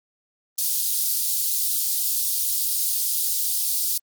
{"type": "high-pass noise", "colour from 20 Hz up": "white", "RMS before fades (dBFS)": -23, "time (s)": [0.58, 3.98], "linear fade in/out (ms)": 5, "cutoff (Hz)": 4200, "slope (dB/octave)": 24, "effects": ["Opus 32 kbps"]}